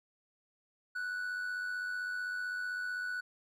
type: tone with amplitude modulation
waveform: triangle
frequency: 1480 Hz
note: F#6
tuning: in tune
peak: -31 dBFS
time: 0.95-3.21 s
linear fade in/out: 10 ms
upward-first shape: sine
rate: 95.7 Hz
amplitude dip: 45%
effects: none